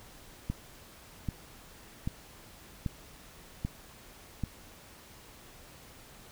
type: click train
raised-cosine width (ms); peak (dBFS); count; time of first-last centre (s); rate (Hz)
5; -19; 6; 0.5-4.437; 1.27
effects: pink hiss -53 dBFS RMS until 6.31 s